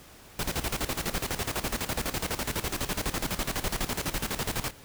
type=noise with tremolo; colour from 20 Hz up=pink; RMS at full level=-29 dBFS; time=0.39-4.71 s; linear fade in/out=2 ms; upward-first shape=square; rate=12 Hz; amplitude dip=75%; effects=pink hiss -51 dBFS RMS until 4.84 s